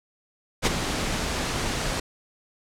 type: noise with ADSR envelope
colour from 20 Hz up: pink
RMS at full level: -18 dBFS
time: 0.62-2 s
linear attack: 45 ms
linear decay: 21 ms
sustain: -9 dB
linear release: 5 ms
effects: low-pass 8000 Hz 12 dB/octave